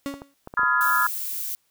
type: tone with exponential decay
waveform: 35% pulse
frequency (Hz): 279.2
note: C#4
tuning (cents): +13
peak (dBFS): -23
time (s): 0.06-0.34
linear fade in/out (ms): 0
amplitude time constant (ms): 60
type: clicks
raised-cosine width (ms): 1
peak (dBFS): -23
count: 6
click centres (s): 0.14 / 0.219 / 0.474 / 0.539 / 0.594 / 0.633
type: chord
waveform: sine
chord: F half-diminished seventh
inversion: second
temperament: just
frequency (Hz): 1005.8 / 1257.2 / 1396.9 / 1676.3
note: Cb6 / Eb6 / F6 / Ab6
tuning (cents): +31 / +18 / 0 / +16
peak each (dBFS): -25 / -24 / -22 / -24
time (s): 0.57-1.07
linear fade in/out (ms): 5
type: noise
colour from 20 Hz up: violet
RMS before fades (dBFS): -30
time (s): 0.81-1.55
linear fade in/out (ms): 0
effects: white hiss -68 dBFS RMS until 1.7 s